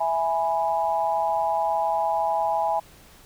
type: chord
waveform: sine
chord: E major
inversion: none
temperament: equal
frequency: 659.3 / 830.6 / 987.8 Hz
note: E5 / G#5 / B5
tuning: 0 / 0 / 0 cents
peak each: -26 / -23 / -29 dBFS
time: 0-2.8 s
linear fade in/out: 10 ms
effects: pink hiss -51 dBFS RMS until 3.25 s